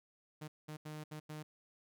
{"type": "tone bursts at uneven times", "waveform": "sawtooth", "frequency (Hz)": 153, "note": "D#3", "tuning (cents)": -29, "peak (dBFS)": -40, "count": 5, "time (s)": [[0.41, 0.48], [0.68, 0.77], [0.85, 1.04], [1.11, 1.2], [1.29, 1.43]], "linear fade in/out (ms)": 10, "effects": []}